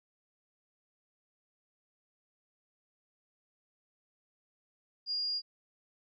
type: tone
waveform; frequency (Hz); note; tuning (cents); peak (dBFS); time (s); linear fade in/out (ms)
sine; 4833; D8; +49; -31; 5.06-5.42; 50
effects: none